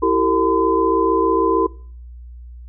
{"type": "tone cluster", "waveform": "sine", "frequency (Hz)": [332.5, 388, 454.5, 1016], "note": ["E4", "G4", "A#4", "B5"], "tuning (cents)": [15, -18, -44, 49], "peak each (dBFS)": -19, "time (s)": [0.02, 1.67], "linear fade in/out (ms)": 10, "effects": ["noise-tail reverb RT60 0.5 s tail -22 dB re dry", "added 60 Hz sine -34 dBFS peak until 2.68 s"]}